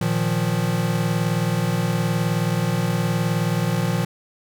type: chord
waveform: square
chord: Bb suspended fourth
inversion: none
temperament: equal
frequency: 116.54 / 155.56 / 174.61 Hz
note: Bb2 / Eb3 / F3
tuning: 0 / 0 / 0 cents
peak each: -25 / -25 / -24 dBFS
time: 0.01-4.05 s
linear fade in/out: 5 ms
effects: none